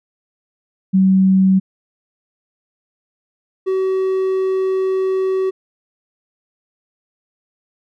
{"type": "tone pair in turn", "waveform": ["sine", "triangle"], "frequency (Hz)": [190, 379.1], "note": ["F#3", "F#4"], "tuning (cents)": [46, 42], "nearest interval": "octave", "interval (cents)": 1196, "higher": "second", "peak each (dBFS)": [-9, -13], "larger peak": "first", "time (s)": [[0.93, 1.6], [3.66, 5.51]], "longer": "second", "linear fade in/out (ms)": 20, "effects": []}